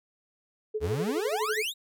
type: tone with tremolo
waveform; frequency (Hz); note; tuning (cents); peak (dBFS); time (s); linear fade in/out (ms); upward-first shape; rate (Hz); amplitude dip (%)
sine; 430; A4; -40; -26; 0.74-1.63; 10; sine; 12; 85
type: exponential sweep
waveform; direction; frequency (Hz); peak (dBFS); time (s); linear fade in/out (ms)
40% pulse; up; 67.6 to 3951; -28; 0.8-1.74; 50
effects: none